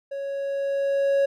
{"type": "tone with level ramp", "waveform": "triangle", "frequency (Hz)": 554.4, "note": "C#5", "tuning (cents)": 0, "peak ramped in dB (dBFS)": [-27, -15], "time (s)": [0.11, 1.26], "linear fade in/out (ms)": 10, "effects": []}